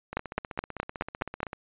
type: two click trains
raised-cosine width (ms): 0.5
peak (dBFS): -21 / -11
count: 23 / 7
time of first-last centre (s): 0.13-1.531 / 0.17-1.431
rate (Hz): 15.7 / 4.76
effects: resampled to 8000 Hz